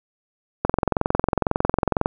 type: click train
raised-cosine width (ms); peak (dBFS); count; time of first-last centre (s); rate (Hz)
1; -4; 32; 0.65-2.059; 22
effects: none